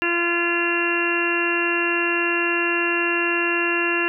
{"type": "harmonic tone", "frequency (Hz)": 343.7, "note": "F4", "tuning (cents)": -28, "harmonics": [1, 2, 3, 4, 5, 6, 7, 8], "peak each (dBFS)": [-24, -34, -30, -30, -25, -34, -33, -23], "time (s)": [0.02, 4.08], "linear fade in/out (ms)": 0, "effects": []}